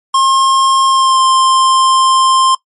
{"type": "tone with pitch glide", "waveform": "square", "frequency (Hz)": [1069, 1050], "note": ["C6", "C6"], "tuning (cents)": [37, 6], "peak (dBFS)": -8, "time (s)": [0.14, 2.55], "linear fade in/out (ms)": 5, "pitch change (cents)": -31, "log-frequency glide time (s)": [0.87, 1.23], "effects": ["noise-tail reverb RT60 0.1 s tail -20 dB re dry", "MP3 48 kbps"]}